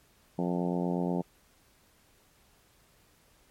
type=harmonic tone; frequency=88.3 Hz; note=F2; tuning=20 cents sharp; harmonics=2 / 3 / 4 / 5 / 6 / 7 / 8 / 9 / 10; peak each=-30 / -34 / -36 / -38 / -40 / -41 / -42 / -43 / -44 dBFS; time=0.38-1.22 s; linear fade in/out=10 ms; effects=pink hiss -64 dBFS RMS until 3.5 s + MP3 64 kbps